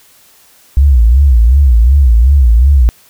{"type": "tone with vibrato", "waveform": "sine", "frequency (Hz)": 63.1, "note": "B1", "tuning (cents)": 38, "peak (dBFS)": -3, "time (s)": [0.77, 2.89], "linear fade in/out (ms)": 0, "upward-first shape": "sine", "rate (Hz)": 2.7, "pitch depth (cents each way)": 220, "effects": ["white hiss -45 dBFS RMS until 3.09 s"]}